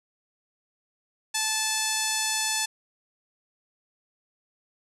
5% pulse tone with low-pass filter, 873 Hz, A5, 14 cents flat, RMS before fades -27 dBFS, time 1.34-2.66 s, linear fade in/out 10 ms, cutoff 8900 Hz, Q 1.2, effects none

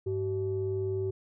sine tone pair together, 100.9 / 380.9 Hz, G#2 / G4, -49 / -50 cents, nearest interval octave + major seventh, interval 2299 cents, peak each -32 / -29 dBFS, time 0.06-1.11 s, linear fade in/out 10 ms, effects tanh soft clip ceiling -22 dBFS

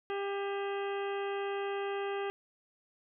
harmonic tone with a mistuned harmonic, 398.2 Hz, G4, 27 cents sharp, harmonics 1 / 2 / 3 / 4 / 5 / 6 / 7 / 8, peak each -34 / -40 / -44 / -46 / -48 / -50 / -51 / -52 dBFS, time 0.1-2.3 s, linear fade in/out 0 ms, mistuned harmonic 6, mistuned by +100 cents, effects none

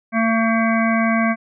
harmonic tone, 225.8 Hz, A3, 45 cents sharp, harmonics 1 / 3 / 5 / 7 / 9 / 10, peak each -17 / -22 / -24 / -25 / -27 / -27 dBFS, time 0.12-1.36 s, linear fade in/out 50 ms, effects none

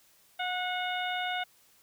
harmonic tone with a mistuned harmonic, 726 Hz, F#5, 33 cents flat, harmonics 1 / 2 / 3 / 4 / 5, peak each -33 / -36 / -38 / -39 / -40 dBFS, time 0.39-1.44 s, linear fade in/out 10 ms, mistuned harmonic 2, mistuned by +20 cents, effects white hiss -63 dBFS RMS until 1.82 s

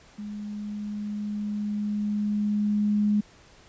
sine tone with level ramp, 208.2 Hz, G#3, 5 cents sharp, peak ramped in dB -33 to -19 dBFS, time 0.18-3.21 s, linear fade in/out 10 ms, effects pink hiss -54 dBFS RMS until 3.68 s + resampled to 16000 Hz

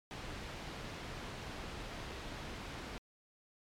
pink low-pass noise, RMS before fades -45 dBFS, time 0.11-2.98 s, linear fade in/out 0 ms, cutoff 4400 Hz, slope 12 dB/octave, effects MP3 96 kbps

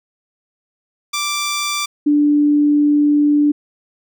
10% pulse / sine tone pair in turn, 1174.7 / 293.7 Hz, D6 / D4, 0 / 0 cents, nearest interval 2 octaves, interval 2400 cents, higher first, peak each -10 dBFS, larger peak neither, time 1.13-1.86 / 2.06-3.52 s, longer second, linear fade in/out 10 ms, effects none

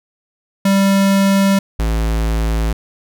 square tone pair in turn, 196 / 55 Hz, G3 / A1, 0 / 0 cents, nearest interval octave + minor seventh, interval 2200 cents, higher first, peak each -11 / -15 dBFS, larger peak first, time 0.65-1.59 / 1.79-2.73 s, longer neither, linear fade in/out 5 ms, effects none

